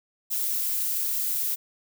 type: noise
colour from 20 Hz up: violet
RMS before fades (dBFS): -27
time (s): 0.3-1.56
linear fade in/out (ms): 20
effects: none